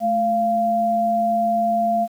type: tone pair together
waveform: sine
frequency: 217.3 / 690.5 Hz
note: A3 / F5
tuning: -21 / -20 cents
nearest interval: octave + minor sixth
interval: 2001 cents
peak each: -25 / -17 dBFS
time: 0-2.08 s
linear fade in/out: 50 ms
effects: 8-bit